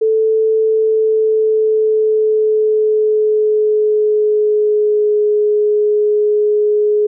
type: tone with pitch glide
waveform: sine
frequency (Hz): 440 to 420.1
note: A4 to G#4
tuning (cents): 0 to +20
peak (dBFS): -10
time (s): 0.01-7.07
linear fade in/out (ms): 10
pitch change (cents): -80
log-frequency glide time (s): 0.58-5.21
effects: none